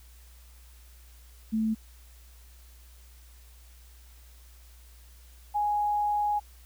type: tone pair in turn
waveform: sine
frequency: 220 / 830.6 Hz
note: A3 / G#5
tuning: 0 / 0 cents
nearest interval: octave + major seventh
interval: 2300 cents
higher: second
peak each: -24 dBFS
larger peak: neither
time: 1.52-1.75 / 5.54-6.4 s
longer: second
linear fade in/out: 20 ms
effects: added 60 Hz sine -50 dBFS peak until 6.65 s + white hiss -59 dBFS RMS until 6.65 s